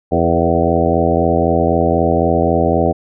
harmonic tone with a mistuned harmonic, 83.9 Hz, E2, 31 cents sharp, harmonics 1 / 2 / 3 / 4 / 5 / 6 / 7 / 8 / 9, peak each -20 / -20 / -20 / -20 / -20 / -20 / -20 / -20 / -20 dBFS, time 0.11-2.93 s, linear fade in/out 20 ms, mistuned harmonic 6, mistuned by -33 cents, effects none

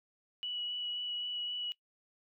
sine tone with vibrato, 2938 Hz, F#7, 13 cents flat, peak -35 dBFS, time 0.43-1.72 s, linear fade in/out 0 ms, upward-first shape sine, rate 3.8 Hz, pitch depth 11 cents each way, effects noise-tail reverb RT60 0.1 s tail -20 dB re dry

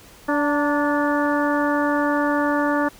harmonic tone with a mistuned harmonic, 290.5 Hz, D4, 19 cents flat, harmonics 1 / 2 / 3 / 4 / 5 / 6, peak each -21 / -24 / -26 / -27 / -28 / -29 dBFS, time 0.28-2.89 s, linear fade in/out 10 ms, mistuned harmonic 3, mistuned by +42 cents, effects pink hiss -47 dBFS RMS until 2.99 s

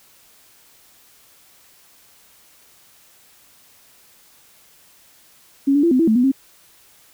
sine tone with pitch steps, 276.4 / 287.6 / 338.9 / 255.8 / 330.1 / 219.4 / 246.7 / 268.7 Hz, C#4 / D4 / E4 / C4 / E4 / A3 / B3 / C4, -5 / -36 / +48 / -39 / +2 / -5 / -2 / +46 cents, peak -12 dBFS, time 5.67-6.318 s, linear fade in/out 10 ms, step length 81 ms, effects white hiss -52 dBFS RMS until 7.13 s

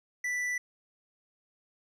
sine tone with tanh clipping, 1975.5 Hz, B6, in tune, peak -31 dBFS, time 0.24-0.58 s, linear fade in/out 5 ms, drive 10 dB, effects none

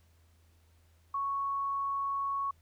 sine tone, 1108.7 Hz, C#6, in tune, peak -30 dBFS, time 1.14-2.51 s, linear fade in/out 5 ms, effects added 82 Hz sine -62 dBFS peak until 2.61 s + pink hiss -71 dBFS RMS until 2.61 s

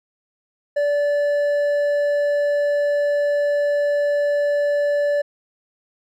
sine tone with hard clipping, 580 Hz, D5, 22 cents flat, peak -18 dBFS, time 0.76-5.22 s, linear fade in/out 10 ms, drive 5 dB, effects none

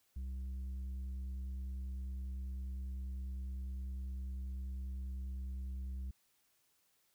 sine tone with tanh clipping, 65 Hz, C2, 11 cents flat, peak -40 dBFS, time 0.16-6.11 s, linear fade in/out 5 ms, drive 5 dB, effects white hiss -75 dBFS RMS until 7.14 s

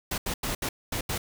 pink noise bursts at uneven times, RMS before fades -30 dBFS, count 6, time 0.11-0.18 / 0.26-0.34 / 0.43-0.55 / 0.62-0.69 / 0.92-1.01 / 1.09-1.18 s, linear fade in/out 5 ms, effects none

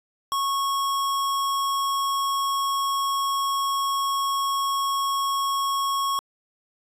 square tone, 1100 Hz, C#6, 14 cents flat, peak -23 dBFS, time 0.32-6.19 s, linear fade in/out 0 ms, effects resampled to 32000 Hz

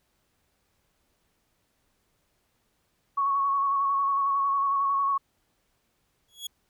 sine tone with vibrato, 1108.7 Hz, C#6, in tune, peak -22 dBFS, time 3.17-5.18 s, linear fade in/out 10 ms, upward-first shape square, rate 11 Hz, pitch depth 20 cents each way
sawtooth tone with exponential growth, 3346 Hz, G#7, 12 cents sharp, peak -27 dBFS, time 6.28-6.47 s, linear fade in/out 5 ms, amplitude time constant 40 ms
effects pink hiss -72 dBFS RMS until 6.69 s

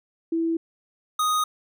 sine / square tone pair in turn, 329.6 / 1244.4 Hz, E4 / D#6, 0 / 0 cents, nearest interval octave + major seventh, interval 2300 cents, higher second, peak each -21 dBFS, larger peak neither, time 0.32-0.57 / 1.19-1.44 s, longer neither, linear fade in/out 5 ms, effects none

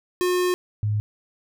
square / sine tone pair in turn, 360 / 105.34 Hz, F#4 / G#2, -47 / +25 cents, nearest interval octave + major sixth, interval 2128 cents, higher first, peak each -20 dBFS, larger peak neither, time 0.21-0.54 / 0.83-1 s, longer first, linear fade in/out 0 ms, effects none

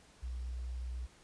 sine tone with quantisation, 61.8 Hz, B1, 2 cents sharp, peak -37 dBFS, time 0.22-1.07 s, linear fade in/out 20 ms, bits 11, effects pink hiss -62 dBFS RMS until 1.23 s + resampled to 22050 Hz

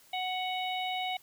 harmonic tone with a mistuned harmonic, 740 Hz, F#5, in tune, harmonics 1 / 3 / 4 / 5, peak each -33 / -38 / -39 / -40 dBFS, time 0.13-1.17 s, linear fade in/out 5 ms, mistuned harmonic 5, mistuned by +34 cents, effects white hiss -60 dBFS RMS until 1.22 s

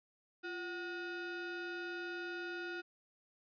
square ring-modulated tone, 548 Hz, C#5, 20 cents flat, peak -38 dBFS, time 0.43-2.82 s, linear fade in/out 20 ms, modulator 896 Hz, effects resampled to 11025 Hz

